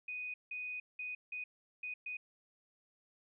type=tone bursts at uneven times; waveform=sine; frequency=2489 Hz; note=D#7; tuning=in tune; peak=-39 dBFS; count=6; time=0.08-0.34 / 0.51-0.8 / 0.99-1.15 / 1.32-1.44 / 1.83-1.94 / 2.06-2.17 s; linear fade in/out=5 ms; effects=none